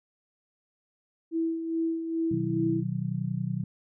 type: tone with tremolo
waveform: sine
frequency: 327.9 Hz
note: E4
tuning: 9 cents flat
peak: -24 dBFS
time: 1.31-2.84 s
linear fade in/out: 50 ms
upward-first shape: sine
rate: 2.4 Hz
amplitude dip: 55%
type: chord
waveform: sine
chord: B major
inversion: none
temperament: just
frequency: 123.47 / 154.34 / 185.21 Hz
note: B2 / D#3 / F#3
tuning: 0 / -14 / +2 cents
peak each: -32 dBFS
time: 2.31-3.64 s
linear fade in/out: 5 ms
effects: none